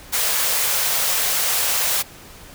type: high-pass noise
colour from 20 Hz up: white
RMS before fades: -20 dBFS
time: 0.12-2.03 s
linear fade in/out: 20 ms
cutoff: 440 Hz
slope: 48 dB/octave
effects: pink hiss -42 dBFS RMS until 2.54 s